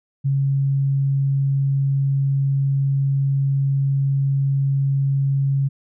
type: tone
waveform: sine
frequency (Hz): 137.6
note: C#3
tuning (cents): -12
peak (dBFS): -16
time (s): 0.24-5.69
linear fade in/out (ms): 20
effects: none